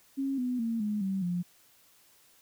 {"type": "tone with pitch steps", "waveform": "sine", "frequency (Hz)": [272.1, 249.5, 228.8, 209.8, 192.4, 176.44], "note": ["C#4", "B3", "A#3", "G#3", "G3", "F3"], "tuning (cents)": [-32, 18, -32, 18, -32, 18], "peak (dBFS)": -28, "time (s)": [0.17, 1.43], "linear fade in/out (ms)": 20, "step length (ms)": 210, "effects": ["white hiss -62 dBFS RMS until 2.41 s"]}